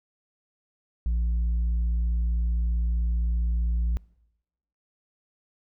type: tone with tanh clipping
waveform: sine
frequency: 57.7 Hz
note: A#1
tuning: 17 cents flat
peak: -23 dBFS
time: 1.06-3.97 s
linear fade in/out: 0 ms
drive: 3 dB
effects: noise-tail reverb RT60 0.9 s tail -24 dB re dry